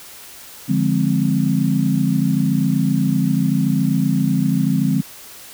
sine chord, D half-diminished seventh, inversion none, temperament equal, 146.83 / 174.61 / 207.7 / 261.6 Hz, D3 / F3 / Ab3 / C4, 0 / 0 / 0 / 0 cents, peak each -20 dBFS, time 0.68-5.02 s, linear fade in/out 20 ms, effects white hiss -39 dBFS RMS until 5.53 s

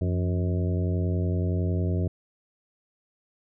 harmonic tone with a mistuned harmonic, 90.8 Hz, F#2, 32 cents flat, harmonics 1 / 2 / 3 / 4 / 5 / 6 / 7, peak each -24 / -30 / -35 / -35 / -39 / -42 / -40 dBFS, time 0.01-2.08 s, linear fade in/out 5 ms, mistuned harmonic 2, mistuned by -91 cents, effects none

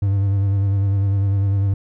triangle tone with vibrato, 98.9 Hz, G2, 16 cents sharp, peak -13 dBFS, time 0.02-1.74 s, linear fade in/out 5 ms, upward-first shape sine, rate 10 Hz, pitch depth 35 cents each way, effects none

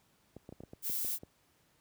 clicks, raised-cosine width 2 ms, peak -33 dBFS, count 9, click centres 0.366 / 0.491 / 0.525 / 0.605 / 0.636 / 0.734 / 0.898 / 1.047 / 1.234 s
violet noise, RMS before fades -35 dBFS, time 0.82-1.19 s, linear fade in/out 50 ms
effects pink hiss -70 dBFS RMS until 1.8 s + high-pass 60 Hz 12 dB/octave

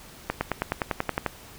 accelerating click train, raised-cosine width 0.5 ms, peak -9 dBFS, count 11, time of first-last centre 0.3-1.263 s, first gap 110 ms, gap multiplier 0.97, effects pink hiss -47 dBFS RMS until 1.58 s

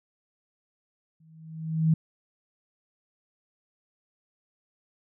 sine tone with exponential growth, 159.9 Hz, D#3, 48 cents sharp, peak -16 dBFS, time 1.2-1.94 s, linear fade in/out 5 ms, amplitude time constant 160 ms, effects none

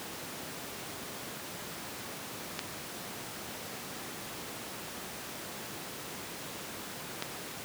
clicks, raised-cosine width 0.2 ms, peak -15 dBFS, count 2, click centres 2.592 / 7.224 s, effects pink hiss -41 dBFS RMS until 7.64 s + high-pass 150 Hz 12 dB/octave

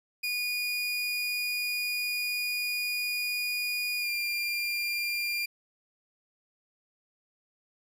30% pulse tone with pitch glide, 2449 to 2394 Hz, D#7 to D7, -28 to +33 cents, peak -26 dBFS, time 0.23-5.46 s, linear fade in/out 10 ms, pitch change -39 cents, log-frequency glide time 3.99-4.09 s, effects none

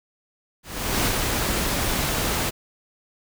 pink noise with ADSR envelope, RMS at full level -21 dBFS, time 0.63-2.51 s, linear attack 430 ms, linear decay 47 ms, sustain -3 dB, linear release 25 ms, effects none

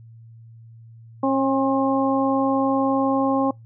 harmonic tone with a mistuned harmonic, 270.4 Hz, C#4, 43 cents flat, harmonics 1 / 2 / 3 / 4, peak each -20 / -23 / -25 / -26 dBFS, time 1.23-3.51 s, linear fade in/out 5 ms, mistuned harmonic 4, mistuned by -22 cents, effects noise-tail reverb RT60 0.2 s tail -26 dB re dry + added 114 Hz sine -42 dBFS peak until 3.65 s

